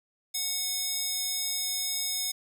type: tone with high-pass filter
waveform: square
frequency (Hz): 733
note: F#5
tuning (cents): -16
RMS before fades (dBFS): -31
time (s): 0.34-2.32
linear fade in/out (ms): 10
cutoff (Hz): 5000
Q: 1.5
effects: none